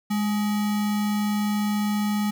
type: tone with sample-and-hold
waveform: sine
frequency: 207.7 Hz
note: G#3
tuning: in tune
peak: -21 dBFS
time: 0.1-2.31 s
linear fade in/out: 10 ms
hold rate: 1050 Hz
effects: none